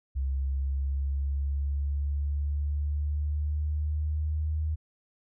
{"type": "exponential sweep", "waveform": "sine", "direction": "up", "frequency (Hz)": [67, 77.78], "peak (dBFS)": -26, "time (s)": [0.15, 4.76], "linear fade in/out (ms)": 20, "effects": []}